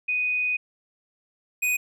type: tone pair in turn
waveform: sine / square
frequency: 2489 / 2489 Hz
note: D#7 / D#7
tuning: 0 / 0 cents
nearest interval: unison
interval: 0 cents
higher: neither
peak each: -22 / -22 dBFS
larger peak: neither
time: 0.08-0.57 / 1.62-1.77 s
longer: first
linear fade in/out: 10 ms
effects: none